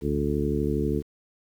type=harmonic tone with a mistuned harmonic; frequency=72.5 Hz; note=D2; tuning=22 cents flat; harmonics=1 / 2 / 3 / 4 / 5 / 6; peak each=-30 / -30 / -30 / -30 / -30 / -30 dBFS; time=0.01-1.03 s; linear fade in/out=50 ms; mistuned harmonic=1; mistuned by=-75 cents; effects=9-bit